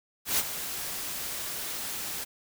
white noise with ADSR envelope, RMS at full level -24 dBFS, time 0.25-2.25 s, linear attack 130 ms, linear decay 43 ms, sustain -11 dB, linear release 21 ms, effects none

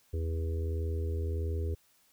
harmonic tone, 81.5 Hz, E2, 19 cents flat, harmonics 1 / 3 / 4 / 5 / 6, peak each -30 / -48 / -46 / -41 / -46 dBFS, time 0.13-1.75 s, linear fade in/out 10 ms, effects white hiss -67 dBFS RMS until 2.12 s

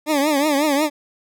20% pulse tone with vibrato, 292.2 Hz, D4, 9 cents flat, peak -11 dBFS, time 0.06-0.9 s, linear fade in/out 50 ms, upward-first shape triangle, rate 5.5 Hz, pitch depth 140 cents each way, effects none

